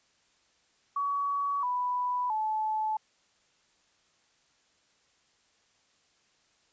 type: tone with pitch steps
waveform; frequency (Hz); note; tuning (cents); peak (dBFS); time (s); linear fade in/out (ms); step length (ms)
sine; 1130 / 989.4 / 866.3; C#6 / B5 / A5; +33 / +3 / -27; -27; 0.96-2.97; 5; 670
effects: white hiss -68 dBFS RMS until 6.72 s + resampled to 16000 Hz